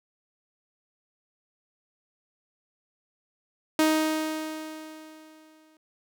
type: tone with exponential decay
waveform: sawtooth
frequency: 312.8 Hz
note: D#4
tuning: 9 cents sharp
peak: -15 dBFS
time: 3.79-5.77 s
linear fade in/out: 2 ms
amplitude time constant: 430 ms
effects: none